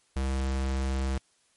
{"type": "tone", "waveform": "square", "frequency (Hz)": 66.5, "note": "C2", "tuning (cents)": 29, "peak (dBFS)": -27, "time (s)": [0.16, 1.18], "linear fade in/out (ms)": 5, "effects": ["white hiss -67 dBFS RMS until 1.56 s", "MP3 48 kbps"]}